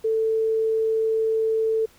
sine tone, 443.6 Hz, A4, 14 cents sharp, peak -19 dBFS, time 0.04-1.86 s, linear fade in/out 10 ms, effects pink hiss -55 dBFS RMS until 1.98 s

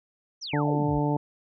sine exponential sweep, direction down, 6310 to 42.87 Hz, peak -33 dBFS, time 0.41-1 s, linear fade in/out 20 ms
harmonic tone, 146.83 Hz, D3, in tune, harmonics 1 / 2 / 3 / 4 / 5 / 6, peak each -26 / -27 / -32 / -34 / -36 / -31 dBFS, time 0.53-1.17 s, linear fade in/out 5 ms
effects none

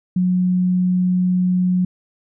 sine tone, 181.8 Hz, F#3, 30 cents flat, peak -14 dBFS, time 0.16-1.85 s, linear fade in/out 5 ms, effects none

